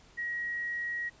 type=tone with hard clipping; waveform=triangle; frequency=1900 Hz; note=A#6; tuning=33 cents sharp; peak=-32 dBFS; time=0.17-1.1 s; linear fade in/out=20 ms; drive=3 dB; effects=pink hiss -59 dBFS RMS until 1.2 s + resampled to 16000 Hz